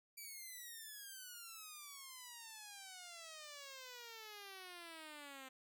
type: exponential sweep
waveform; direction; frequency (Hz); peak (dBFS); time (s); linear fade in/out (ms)
5% pulse; down; 2333 to 259.7; -40; 0.17-5.49; 10
effects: none